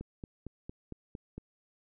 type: click train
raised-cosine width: 3 ms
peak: -28 dBFS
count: 7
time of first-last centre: 0.01-1.38 s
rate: 4.38 Hz
effects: none